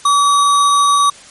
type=tone with sample-and-hold; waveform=sine; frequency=1143 Hz; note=D6; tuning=47 cents flat; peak=-8 dBFS; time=0.05-1.1 s; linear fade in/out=5 ms; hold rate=4900 Hz; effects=white hiss -39 dBFS RMS until 1.3 s + MP3 48 kbps